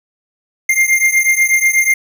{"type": "beating tone pair", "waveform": "square", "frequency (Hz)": [2106, 2114.2], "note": ["C7", "C7"], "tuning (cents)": [11, 17], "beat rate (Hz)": 8.2, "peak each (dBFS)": [-13, -15], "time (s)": [0.69, 1.94], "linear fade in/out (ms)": 5, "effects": []}